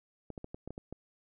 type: clicks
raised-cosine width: 2 ms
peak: -28 dBFS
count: 8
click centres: 0.303 / 0.378 / 0.444 / 0.545 / 0.676 / 0.706 / 0.779 / 0.926 s
effects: none